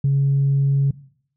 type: tone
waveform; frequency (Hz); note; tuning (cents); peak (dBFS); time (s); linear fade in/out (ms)
sine; 138.59; C#3; 0; -13; 0.04-0.91; 5
effects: noise-tail reverb RT60 0.6 s tail -19 dB re dry + tanh soft clip ceiling -11 dBFS